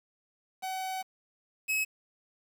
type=tone pair in turn; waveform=45% pulse; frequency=755 / 2566 Hz; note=F#5 / E7; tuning=+35 / -47 cents; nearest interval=octave + major sixth; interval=2118 cents; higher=second; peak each=-33 / -27 dBFS; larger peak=second; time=0.62-1.03 / 1.68-1.85 s; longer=first; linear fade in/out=20 ms; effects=9-bit